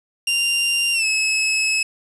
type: tone with pitch glide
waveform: sawtooth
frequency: 2785 to 2584 Hz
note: F7 to E7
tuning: -5 to -35 cents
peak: -14 dBFS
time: 0.27-1.83 s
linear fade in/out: 5 ms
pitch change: -130 cents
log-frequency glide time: 0.93-1.06 s
effects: resampled to 24000 Hz + 7-bit